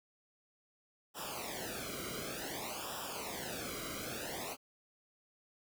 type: noise with flanger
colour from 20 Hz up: pink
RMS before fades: -42 dBFS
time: 1.14-4.57 s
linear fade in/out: 50 ms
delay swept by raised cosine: 0.46 to 1.15 ms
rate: 0.55 Hz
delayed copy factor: -1
effects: none